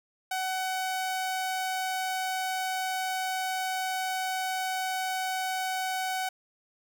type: tone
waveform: sawtooth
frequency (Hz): 751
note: F#5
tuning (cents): +26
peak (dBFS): -25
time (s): 0.31-6.29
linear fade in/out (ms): 5
effects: 11-bit